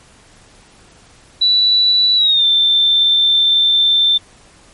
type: tone with pitch glide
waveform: sine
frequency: 3951 to 3561 Hz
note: B7 to A7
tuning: 0 to +20 cents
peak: -9 dBFS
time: 1.41-4.18 s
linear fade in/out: 10 ms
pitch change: -180 cents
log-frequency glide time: 2.16-2.45 s
effects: pink hiss -46 dBFS RMS until 4.73 s + MP3 48 kbps